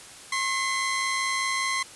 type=tone pair together; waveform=sawtooth; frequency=1073 / 2041 Hz; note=C6 / C7; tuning=+43 / -44 cents; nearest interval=major seventh; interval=1113 cents; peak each=-24 dBFS; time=0.32-1.83 s; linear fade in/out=5 ms; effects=white hiss -45 dBFS RMS until 1.95 s + resampled to 24000 Hz